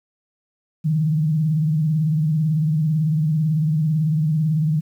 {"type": "tone with vibrato", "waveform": "sine", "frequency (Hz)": 155.4, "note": "D#3", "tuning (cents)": -2, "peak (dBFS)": -16, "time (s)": [0.84, 4.81], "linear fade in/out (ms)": 20, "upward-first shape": "sine", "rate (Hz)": 18, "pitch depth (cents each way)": 93, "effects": ["9-bit"]}